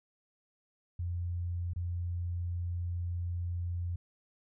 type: tone with dropouts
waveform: sine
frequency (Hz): 87.31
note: F2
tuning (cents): 0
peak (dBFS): -32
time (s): 0.99-3.96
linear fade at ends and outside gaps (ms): 5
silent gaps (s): 1.735-1.76
effects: none